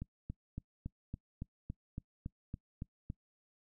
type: click train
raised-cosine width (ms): 5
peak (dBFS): -28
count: 12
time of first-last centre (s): 0.02-3.101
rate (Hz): 3.57
effects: noise-tail reverb RT60 0.1 s tail -24 dB re dry